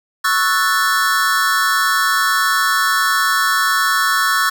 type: chord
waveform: square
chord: F# minor seventh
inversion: second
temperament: equal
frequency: 1108.7 / 1318.5 / 1480 / 1760 Hz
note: C#6 / E6 / F#6 / A6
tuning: 0 / 0 / 0 / 0 cents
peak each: -20 dBFS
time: 0.24-4.5 s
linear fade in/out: 10 ms
effects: none